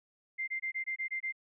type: tone bursts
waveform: sine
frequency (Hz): 2093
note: C7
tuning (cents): 0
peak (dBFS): -32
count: 8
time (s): 0.38-1.325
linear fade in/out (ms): 20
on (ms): 98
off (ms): 23
effects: none